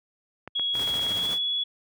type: clicks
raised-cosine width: 0.5 ms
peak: -22 dBFS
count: 10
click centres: 0.476 / 0.596 / 0.754 / 0.796 / 0.876 / 0.941 / 0.994 / 1.066 / 1.117 / 1.192 s
type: tone with pitch glide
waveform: sine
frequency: 3328 to 3384 Hz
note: G#7 to G#7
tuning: +3 to +32 cents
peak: -24 dBFS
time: 0.55-1.64 s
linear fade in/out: 10 ms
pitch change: +29 cents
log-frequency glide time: 1.17-1.31 s
type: noise with tremolo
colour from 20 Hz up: pink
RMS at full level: -35 dBFS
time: 0.73-1.39 s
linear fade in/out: 50 ms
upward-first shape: triangle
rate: 14 Hz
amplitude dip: 50%
effects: high-pass 80 Hz 12 dB/octave